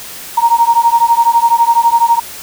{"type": "beating tone pair", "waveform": "sine", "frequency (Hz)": [926, 938], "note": ["A#5", "A#5"], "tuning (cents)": [-12, 11], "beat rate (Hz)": 12, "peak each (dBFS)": -10, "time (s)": [0.37, 2.2], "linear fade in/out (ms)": 10, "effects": ["white hiss -29 dBFS RMS until 2.42 s"]}